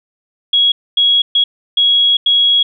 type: tone bursts at uneven times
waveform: sine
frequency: 3322 Hz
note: G#7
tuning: in tune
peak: -8 dBFS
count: 5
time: 0.53-0.72 / 0.97-1.22 / 1.35-1.44 / 1.77-2.17 / 2.26-2.63 s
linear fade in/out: 5 ms
effects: none